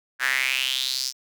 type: tone with high-pass filter sweep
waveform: square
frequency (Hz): 65.41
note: C2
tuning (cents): 0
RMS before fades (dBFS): -25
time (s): 0.19-1.13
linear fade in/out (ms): 50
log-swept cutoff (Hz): 1600 to 5500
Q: 5
effects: none